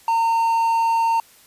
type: tone with quantisation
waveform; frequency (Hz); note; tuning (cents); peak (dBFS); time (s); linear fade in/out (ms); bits
triangle; 914; A#5; -34; -14; 0.08-1.2; 2; 7
effects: white hiss -51 dBFS RMS until 1.46 s + resampled to 32000 Hz